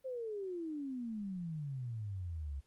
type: exponential sweep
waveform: sine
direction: down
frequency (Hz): 534 to 66.4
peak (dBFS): -38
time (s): 0.04-2.61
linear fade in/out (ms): 20
effects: pink hiss -75 dBFS RMS until 2.66 s + Opus 32 kbps